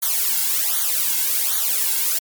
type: noise with flanger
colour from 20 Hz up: blue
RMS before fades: -20 dBFS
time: 0.02-2.19 s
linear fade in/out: 10 ms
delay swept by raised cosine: 0.38 to 1.68 ms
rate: 1.3 Hz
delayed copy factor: -1
effects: MP3 96 kbps